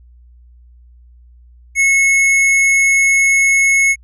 square tone, 2187 Hz, C#7, 24 cents flat, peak -10 dBFS, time 1.75-3.96 s, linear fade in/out 50 ms, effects added 60 Hz sine -41 dBFS peak until 4.03 s + low-pass 11000 Hz 12 dB/octave

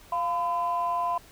sine tone pair together, 697 / 1012.1 Hz, F5 / B5, -4 / +42 cents, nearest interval tritone, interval 646 cents, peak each -28 / -25 dBFS, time 0.12-1.18 s, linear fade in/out 5 ms, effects tanh soft clip ceiling -19 dBFS + pink hiss -53 dBFS RMS until 1.31 s

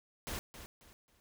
pink noise with echo, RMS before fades -40 dBFS, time 0.27-0.39 s, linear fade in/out 0 ms, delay 270 ms, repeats 3, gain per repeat -10 dB, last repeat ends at 1.2 s, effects none

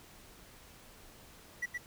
triangle tone with echo, 1951 Hz, B6, 22 cents flat, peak -30 dBFS, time 1.62-1.66 s, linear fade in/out 10 ms, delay 120 ms, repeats 1, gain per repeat -3 dB, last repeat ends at 1.78 s, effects pink hiss -56 dBFS RMS until 1.86 s

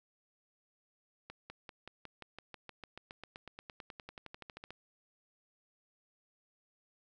accelerating click train, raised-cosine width 0.3 ms, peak -30 dBFS, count 29, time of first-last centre 1.3-4.706 s, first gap 200 ms, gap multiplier 0.96, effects none

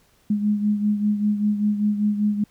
sine beating tone pair, 207.7 / 212.8 Hz, G#3 / G#3, 0 / +42 cents, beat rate 5.1 Hz, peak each -19 / -26 dBFS, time 0.3-2.44 s, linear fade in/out 5 ms, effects pink hiss -60 dBFS RMS until 2.5 s

